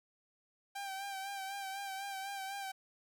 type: tone with vibrato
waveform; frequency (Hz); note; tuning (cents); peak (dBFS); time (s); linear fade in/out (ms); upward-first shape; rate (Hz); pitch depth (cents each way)
sawtooth; 784; G5; 0; -36; 0.75-2.72; 10; sine; 4; 39
effects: none